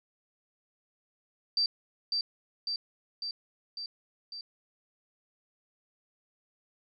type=tone with echo; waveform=sine; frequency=4668 Hz; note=D8; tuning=11 cents flat; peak=-24 dBFS; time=1.57-1.66 s; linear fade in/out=2 ms; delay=550 ms; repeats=5; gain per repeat=-3 dB; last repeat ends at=4.41 s; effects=none